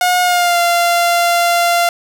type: tone with pitch glide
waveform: sawtooth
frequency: 721 to 691.6 Hz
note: F#5 to F5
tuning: -45 to -17 cents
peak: -7 dBFS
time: 0.01-1.89 s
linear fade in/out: 2 ms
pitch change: -72 cents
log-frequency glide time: 0.22-0.59 s
effects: none